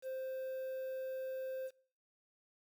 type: tone with quantisation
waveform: triangle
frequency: 523.3 Hz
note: C5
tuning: in tune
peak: -37 dBFS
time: 0.02-1.71 s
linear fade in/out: 50 ms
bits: 10
effects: noise-tail reverb RT60 0.5 s tail -23 dB re dry